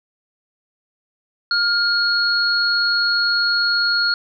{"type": "tone pair together", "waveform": "sine", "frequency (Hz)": [1413, 4321], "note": ["F6", "C#8"], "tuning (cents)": [20, -45], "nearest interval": "octave + perfect fifth", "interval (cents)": 1935, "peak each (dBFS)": -18, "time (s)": [1.51, 4.14], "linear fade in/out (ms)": 2, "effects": []}